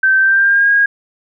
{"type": "tone with pitch glide", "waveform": "sine", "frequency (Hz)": [1550, 1633.7], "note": ["G6", "G#6"], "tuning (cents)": [-20, -29], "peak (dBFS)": -8, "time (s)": [0.03, 0.86], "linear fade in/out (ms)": 5, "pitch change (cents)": 91, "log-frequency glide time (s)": [0.18, 0.7], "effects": []}